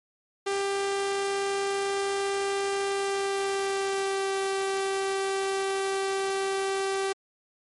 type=tone with pitch glide; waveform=sawtooth; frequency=395.6 to 388.8 Hz; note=G4 to G4; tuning=+16 to -14 cents; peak=-22 dBFS; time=0.46-7.13 s; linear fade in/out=10 ms; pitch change=-30 cents; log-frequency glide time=2.86-4.4 s; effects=MP3 48 kbps